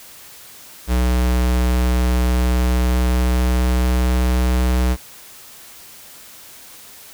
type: tone with pitch glide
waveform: square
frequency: 61.74 to 62.39 Hz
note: B1 to B1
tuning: 0 to +18 cents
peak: -15 dBFS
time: 0.87-4.97 s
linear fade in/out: 50 ms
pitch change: +18 cents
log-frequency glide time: 2.34-4.63 s
effects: white hiss -41 dBFS RMS until 7.13 s